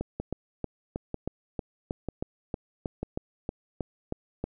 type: two click trains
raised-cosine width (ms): 2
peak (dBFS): -18 / -17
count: 4 / 15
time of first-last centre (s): 0.2-3.03 / 0.01-4.44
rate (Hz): 1.06 / 3.16
effects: none